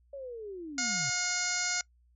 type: linear sweep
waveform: sine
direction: down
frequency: 568 to 121 Hz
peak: -38 dBFS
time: 0.13-1.1 s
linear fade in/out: 5 ms
type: harmonic tone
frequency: 717 Hz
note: F5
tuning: 45 cents sharp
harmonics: 1 / 2 / 3 / 4 / 5 / 6 / 7 / 8 / 9 / 10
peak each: -43 / -35 / -36 / -47 / -47 / -39 / -38 / -37 / -37 / -37 dBFS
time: 0.78-1.81 s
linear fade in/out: 2 ms
effects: noise-tail reverb RT60 0.1 s tail -23 dB re dry + added 60 Hz sine -62 dBFS peak until 2.15 s